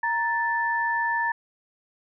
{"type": "tone pair together", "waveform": "sine", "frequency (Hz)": [933.6, 1760], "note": ["A#5", "A6"], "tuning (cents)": [2, 0], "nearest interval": "major seventh", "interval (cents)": 1098, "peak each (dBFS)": -25, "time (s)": [0.03, 1.32], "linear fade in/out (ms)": 5, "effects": []}